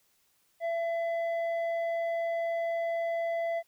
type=tone with low-pass filter; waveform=square; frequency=671 Hz; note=E5; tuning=31 cents sharp; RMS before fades=-31 dBFS; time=0.6-3.63 s; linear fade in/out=50 ms; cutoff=1400 Hz; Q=8.5; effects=white hiss -70 dBFS RMS until 3.67 s